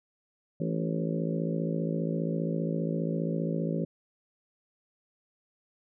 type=harmonic tone with a mistuned harmonic; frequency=55 Hz; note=A1; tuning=in tune; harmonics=3 / 4 / 5 / 6 / 7 / 8 / 9 / 10; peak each=-30 / -35 / -37 / -41 / -38 / -41 / -40 / -39 dBFS; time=0.6-3.85 s; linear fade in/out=5 ms; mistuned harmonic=5; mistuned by=+38 cents; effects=none